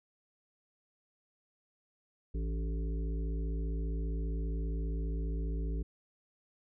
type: harmonic tone with a mistuned harmonic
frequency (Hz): 55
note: A1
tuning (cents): 0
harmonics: 1 / 3 / 5 / 7 / 8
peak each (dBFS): -32 / -42 / -46 / -49 / -50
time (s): 2.34-5.83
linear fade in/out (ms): 10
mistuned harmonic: 5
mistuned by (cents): +64
effects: none